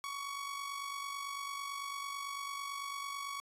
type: tone with amplitude modulation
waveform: sawtooth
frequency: 1121 Hz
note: C#6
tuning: 19 cents sharp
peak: -33 dBFS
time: 0.04-3.4 s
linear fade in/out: 0 ms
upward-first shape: sine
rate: 49 Hz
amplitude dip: 50%
effects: resampled to 32000 Hz